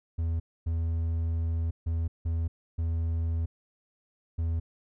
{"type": "tone bursts at uneven times", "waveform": "triangle", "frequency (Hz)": 82.41, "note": "E2", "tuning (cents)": 0, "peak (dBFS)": -24, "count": 6, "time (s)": [[0.18, 0.4], [0.66, 1.71], [1.86, 2.08], [2.25, 2.48], [2.78, 3.46], [4.38, 4.6]], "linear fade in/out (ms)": 10, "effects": []}